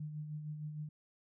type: tone with tremolo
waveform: sine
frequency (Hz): 151.5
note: D#3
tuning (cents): -46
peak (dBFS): -38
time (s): 0-0.89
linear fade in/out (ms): 5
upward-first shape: sine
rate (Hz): 6.5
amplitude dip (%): 45
effects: none